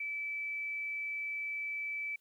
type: tone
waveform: sine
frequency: 2310 Hz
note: D7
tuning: 29 cents flat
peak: -35 dBFS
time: 0-2.16 s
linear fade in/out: 5 ms
effects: white hiss -74 dBFS RMS until 2.2 s